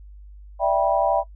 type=chord; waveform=sine; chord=E minor seventh; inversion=third; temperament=equal with one note detuned; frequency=587.3 / 659.3 / 784 / 973.6 Hz; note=D5 / E5 / G5 / B5; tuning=0 / 0 / 0 / -25 cents; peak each=-23 / -21 / -22 / -25 dBFS; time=0.59-1.24 s; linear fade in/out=50 ms; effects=noise-tail reverb RT60 0.1 s tail -22 dB re dry + added 50 Hz sine -40 dBFS peak until 1.35 s